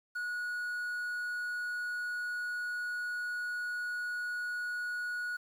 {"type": "tone with quantisation", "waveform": "triangle", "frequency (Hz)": 1458, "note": "F#6", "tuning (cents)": -26, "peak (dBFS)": -32, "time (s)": [0.15, 5.37], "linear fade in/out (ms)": 10, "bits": 10, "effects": []}